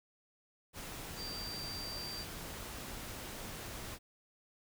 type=tone in noise; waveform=sine; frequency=4699 Hz; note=D8; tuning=in tune; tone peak=-42 dBFS; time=1.16-2.26 s; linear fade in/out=50 ms; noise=pink; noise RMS=-45 dBFS; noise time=0.73-3.99 s; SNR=0 dB; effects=none